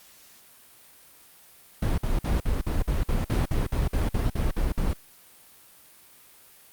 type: noise bursts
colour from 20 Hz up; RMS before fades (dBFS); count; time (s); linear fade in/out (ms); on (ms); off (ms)
brown; -24; 15; 1.82-4.934; 5; 160; 51
effects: white hiss -53 dBFS RMS until 6.72 s + Opus 48 kbps